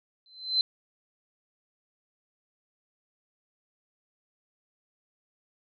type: tone with exponential growth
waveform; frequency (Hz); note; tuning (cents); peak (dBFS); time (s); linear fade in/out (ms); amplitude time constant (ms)
sine; 4071; C8; -48; -18; 0.26-0.61; 1; 74
effects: none